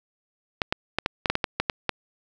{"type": "clicks", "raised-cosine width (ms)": 0.3, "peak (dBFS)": -6, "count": 11, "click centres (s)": [0.618, 0.725, 0.986, 1.061, 1.258, 1.3, 1.354, 1.442, 1.6, 1.698, 1.893], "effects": []}